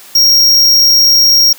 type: tone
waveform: square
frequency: 5588 Hz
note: F8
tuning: in tune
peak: -5 dBFS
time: 0.15-1.53 s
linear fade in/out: 5 ms
effects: white hiss -36 dBFS RMS until 1.58 s + high-pass 200 Hz 12 dB/octave